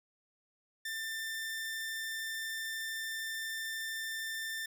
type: tone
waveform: sawtooth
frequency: 1787 Hz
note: A6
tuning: 26 cents sharp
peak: -33 dBFS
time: 0.85-4.66 s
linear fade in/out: 5 ms
effects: none